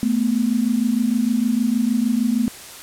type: tone pair together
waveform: sine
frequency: 220.4 / 246.9 Hz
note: A3 / B3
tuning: +3 / 0 cents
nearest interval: major second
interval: 197 cents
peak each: -19 dBFS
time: 0.03-2.48 s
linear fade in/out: 0 ms
effects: white hiss -38 dBFS RMS until 2.82 s + low-pass 12000 Hz 12 dB/octave